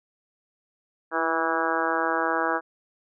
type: harmonic tone with a mistuned harmonic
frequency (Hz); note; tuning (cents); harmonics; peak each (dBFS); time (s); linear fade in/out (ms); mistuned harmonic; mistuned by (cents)
163; E3; -19; 2 / 3 / 4 / 5 / 6 / 7 / 8 / 9 / 10; -31 / -31 / -31 / -31 / -31 / -31 / -31 / -31 / -31; 1.11-2.61; 50; 2; +27
effects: none